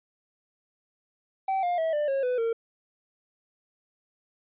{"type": "tone with pitch steps", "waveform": "triangle", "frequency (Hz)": [770, 706.1, 647.5, 593.8, 544.5, 499.3, 457.8], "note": ["G5", "F5", "E5", "D5", "C#5", "B4", "A#4"], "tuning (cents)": [-31, 19, -31, 19, -31, 19, -31], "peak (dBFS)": -22, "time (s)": [1.48, 2.53], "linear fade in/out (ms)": 5, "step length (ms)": 150, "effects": ["resampled to 8000 Hz"]}